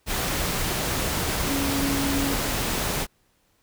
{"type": "tone in noise", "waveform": "sine", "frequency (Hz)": 277.2, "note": "C#4", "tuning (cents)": 0, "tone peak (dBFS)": -25, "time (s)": [1.45, 2.36], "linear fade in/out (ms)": 50, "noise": "pink", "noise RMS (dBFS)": -26, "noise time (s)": [0.06, 3.07], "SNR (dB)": -2, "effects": ["pink hiss -66 dBFS RMS until 3.62 s"]}